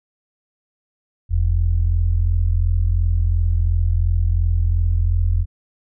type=tone pair together; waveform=sine; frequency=42.47 / 85.3 Hz; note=F1 / F2; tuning=-48 / -40 cents; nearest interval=octave; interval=1208 cents; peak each=-17 dBFS; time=1.29-5.46 s; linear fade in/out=50 ms; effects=none